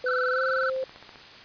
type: tone with pitch glide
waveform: sine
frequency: 505 to 524 Hz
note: B4 to C5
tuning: +39 to +2 cents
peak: -26 dBFS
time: 0.04-0.84 s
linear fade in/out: 2 ms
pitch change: +63 cents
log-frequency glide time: 0.31-0.41 s
type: tone with vibrato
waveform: triangle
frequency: 1426 Hz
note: F6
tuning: 36 cents sharp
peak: -23 dBFS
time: 0.06-0.7 s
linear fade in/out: 5 ms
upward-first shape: square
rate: 20 Hz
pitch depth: 100 cents each way
type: click train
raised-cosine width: 0.5 ms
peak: -31 dBFS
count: 11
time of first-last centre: 0.5-1.158 s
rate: 15.2 Hz
effects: white hiss -46 dBFS RMS until 1.44 s + resampled to 11025 Hz